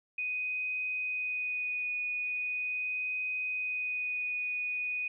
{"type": "tone with vibrato", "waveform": "sine", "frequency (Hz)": 2489, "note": "D#7", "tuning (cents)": 0, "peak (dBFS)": -31, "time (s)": [0.18, 5.08], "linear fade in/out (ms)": 5, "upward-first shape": "sine", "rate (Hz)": 0.4, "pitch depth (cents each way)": 10, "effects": []}